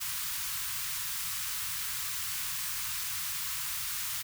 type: band-stop noise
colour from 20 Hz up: white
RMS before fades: -35 dBFS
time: 0-4.23 s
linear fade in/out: 20 ms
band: 160 to 970 Hz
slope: 48 dB/octave
effects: none